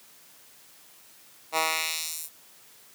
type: tone with high-pass filter sweep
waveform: 10% pulse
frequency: 159.7 Hz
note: D#3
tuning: 45 cents sharp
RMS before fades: -29 dBFS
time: 1.52-2.3 s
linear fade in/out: 50 ms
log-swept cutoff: 760 to 12000 Hz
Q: 0.93
effects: white hiss -54 dBFS RMS until 2.94 s + high-pass 100 Hz 12 dB/octave